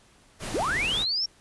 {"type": "noise", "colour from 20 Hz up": "pink", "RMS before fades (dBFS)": -34, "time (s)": [0.39, 1.06], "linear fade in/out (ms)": 50}
{"type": "linear sweep", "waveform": "sine", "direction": "up", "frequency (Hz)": [239.8, 5588], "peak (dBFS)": -24, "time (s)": [0.54, 1.26], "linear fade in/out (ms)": 5}
{"effects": ["pink hiss -58 dBFS RMS until 1.4 s", "resampled to 24000 Hz"]}